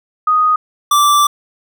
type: tone pair in turn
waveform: sine / square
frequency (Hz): 1244.5 / 1169.9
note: D#6 / D6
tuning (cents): 0 / -7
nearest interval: minor second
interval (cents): 107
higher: first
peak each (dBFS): -9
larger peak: neither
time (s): 0.27-0.56 / 0.91-1.27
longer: second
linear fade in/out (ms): 5
effects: none